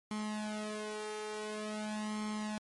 sawtooth tone with flanger, 212.9 Hz, G#3, 43 cents sharp, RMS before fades -39 dBFS, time 0.11-2.58 s, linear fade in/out 2 ms, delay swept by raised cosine 0.93 to 2.23 ms, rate 0.47 Hz, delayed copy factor +0.95, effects MP3 48 kbps

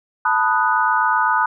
sine chord, B dominant seventh, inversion third, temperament equal, 880 / 987.8 / 1244.5 / 1480 Hz, A5 / B5 / D#6 / F#6, 0 / 0 / 0 / 0 cents, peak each -20 dBFS, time 0.25-1.46 s, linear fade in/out 5 ms, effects none

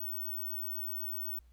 sine tone, 15804 Hz, B9, in tune, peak -35 dBFS, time 0-1.39 s, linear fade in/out 5 ms, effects added 60 Hz sine -57 dBFS peak until 1.52 s + pink hiss -75 dBFS RMS until 1.52 s

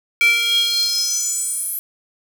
square tone with high-pass filter sweep, 466.2 Hz, A#4, in tune, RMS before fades -19 dBFS, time 0.21-1.79 s, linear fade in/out 0 ms, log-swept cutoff 2200 to 12000 Hz, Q 7.2, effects none

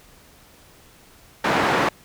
white band-pass noise, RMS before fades -20 dBFS, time 1.44-1.89 s, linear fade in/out 5 ms, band 120 to 1400 Hz, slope 12 dB/octave, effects pink hiss -51 dBFS RMS until 2.04 s

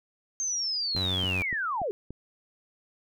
sine linear sweep, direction down, 6390 to 371.1 Hz, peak -27 dBFS, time 0.4-1.91 s, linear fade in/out 0 ms
click train, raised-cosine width 3 ms, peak -26 dBFS, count 5, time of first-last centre 0.95-2.106 s, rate 3.46 Hz
sawtooth tone, 92.5 Hz, F#2, in tune, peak -26 dBFS, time 0.96-1.42 s, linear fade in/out 0 ms
effects none

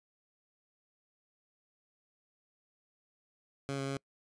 15% pulse tone with pitch steps, 138.4 / 136.5 / 137.4 Hz, C#3 / C#3 / C#3, -2 / -26 / -15 cents, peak -28 dBFS, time 3.69-3.969 s, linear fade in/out 0 ms, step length 93 ms, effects noise-tail reverb RT60 0.1 s tail -26 dB re dry + resampled to 22050 Hz

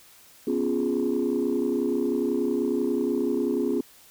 sine chord, C# dominant seventh, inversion third, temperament equal, 246.9 / 277.2 / 349.2 / 415.3 Hz, B3 / C#4 / E#4 / G#4, 0 / 0 / 0 / 0 cents, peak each -27 dBFS, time 0.47-3.81 s, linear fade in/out 5 ms, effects tanh soft clip ceiling -16 dBFS + white hiss -53 dBFS RMS until 4.1 s

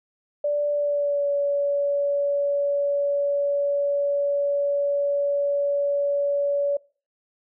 sine tone with pitch glide, 584 to 569 Hz, D5 to C#5, -10 to +45 cents, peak -20 dBFS, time 0.44-6.77 s, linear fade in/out 5 ms, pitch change -45 cents, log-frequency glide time 0.7-1.29 s, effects noise-tail reverb RT60 0.4 s tail -24 dB re dry

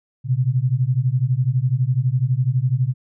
sine beating tone pair, 121.7 / 133.7 Hz, B2 / C3, -25 / +38 cents, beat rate 12 Hz, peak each -19 dBFS, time 0.24-2.94 s, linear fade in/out 50 ms, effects none

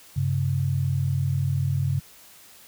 sine tone pair together, 96.8 / 136.9 Hz, G2 / C#3, -21 / -21 cents, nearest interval tritone, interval 600 cents, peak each -25 / -23 dBFS, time 0.16-2 s, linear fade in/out 10 ms, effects white hiss -50 dBFS RMS until 2.67 s

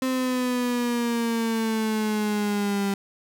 35% pulse exponential sweep, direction down, 260.8 to 197.5 Hz, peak -21 dBFS, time 0.02-2.94 s, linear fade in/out 2 ms, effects none

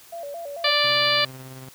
sine tone with vibrato, 622.3 Hz, D#5, in tune, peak -31 dBFS, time 0.12-0.73 s, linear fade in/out 10 ms, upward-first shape square, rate 4.5 Hz, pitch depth 150 cents each way
harmonic tone, 587 Hz, D5, 1 cent flat, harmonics 1 / 2 / 3 / 4 / 5 / 6 / 7 / 8, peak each -26 / -26 / -26 / -26 / -26 / -26 / -26 / -26 dBFS, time 0.64-1.25 s, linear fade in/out 5 ms
sawtooth tone with tremolo, 130.81 Hz, C3, in tune, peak -33 dBFS, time 0.84-1.69 s, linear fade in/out 0 ms, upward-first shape sine, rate 18 Hz, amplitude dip 30%
effects white hiss -49 dBFS RMS until 1.74 s

